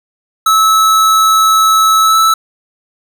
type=tone with pitch glide; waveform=square; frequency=1300 to 1312.8 Hz; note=E6 to E6; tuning=-24 to -8 cents; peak=-7 dBFS; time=0.46-2.34 s; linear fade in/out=5 ms; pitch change=+16 cents; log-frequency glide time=2.02-2.17 s; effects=none